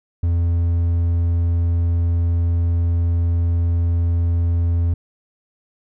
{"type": "tone with hard clipping", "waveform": "triangle", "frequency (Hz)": 85.3, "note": "F2", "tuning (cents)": -40, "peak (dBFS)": -16, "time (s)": [0.23, 4.94], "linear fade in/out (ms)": 5, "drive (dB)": 6, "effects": []}